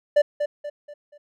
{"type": "tone with echo", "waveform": "triangle", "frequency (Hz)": 587.3, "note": "D5", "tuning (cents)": 0, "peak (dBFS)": -11, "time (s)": [0.16, 0.22], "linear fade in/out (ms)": 10, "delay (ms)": 240, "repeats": 4, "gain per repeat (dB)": -8, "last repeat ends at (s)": 1.18, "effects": []}